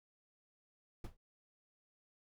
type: noise with exponential decay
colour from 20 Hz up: brown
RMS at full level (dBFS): -37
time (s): 1.04-1.17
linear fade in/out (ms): 5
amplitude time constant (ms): 28
effects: none